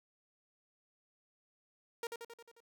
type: tone with echo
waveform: sawtooth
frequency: 466.2 Hz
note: A#4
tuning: in tune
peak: -33 dBFS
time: 2.03-2.07 s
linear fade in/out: 2 ms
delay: 89 ms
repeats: 6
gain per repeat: -4 dB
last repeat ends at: 2.604 s
effects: none